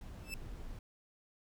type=noise; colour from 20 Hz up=brown; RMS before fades=-46 dBFS; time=0.01-0.79 s; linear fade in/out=2 ms
type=tone with exponential growth; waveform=sawtooth; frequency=2637 Hz; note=E7; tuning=in tune; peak=-34 dBFS; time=0.2-0.34 s; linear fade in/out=1 ms; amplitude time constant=29 ms
effects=none